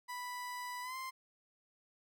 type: tone with pitch glide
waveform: 30% pulse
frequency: 987.8 to 1046.5 Hz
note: B5 to C6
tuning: 0 to 0 cents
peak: -38 dBFS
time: 0.08-1.11 s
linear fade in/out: 20 ms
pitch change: +100 cents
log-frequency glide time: 0.82-0.96 s
effects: none